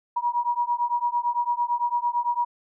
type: beating tone pair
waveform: sine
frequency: 955 / 963.9 Hz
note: A#5 / B5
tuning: +42 / -42 cents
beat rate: 8.9 Hz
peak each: -25 dBFS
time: 0.16-2.45 s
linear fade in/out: 10 ms
effects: none